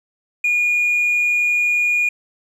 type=tone; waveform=triangle; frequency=2437 Hz; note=D#7; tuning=37 cents flat; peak=-12 dBFS; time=0.44-2.09 s; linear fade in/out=5 ms; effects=tanh soft clip ceiling -10 dBFS + resampled to 32000 Hz